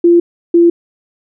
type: tone pair in turn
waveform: sine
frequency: 343.9 / 341.5 Hz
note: F4 / F4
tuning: -27 / -39 cents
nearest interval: unison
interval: 12 cents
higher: first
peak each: -4 dBFS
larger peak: neither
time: 0.04-0.2 / 0.54-0.7 s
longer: neither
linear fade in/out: 5 ms
effects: none